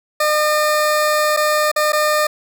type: tone with dropouts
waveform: 20% pulse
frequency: 606 Hz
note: D#5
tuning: 46 cents flat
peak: -9 dBFS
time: 0.2-2.27 s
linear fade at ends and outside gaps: 5 ms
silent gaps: 1.366-1.371 / 1.716-1.761 / 1.922-1.93 s
effects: none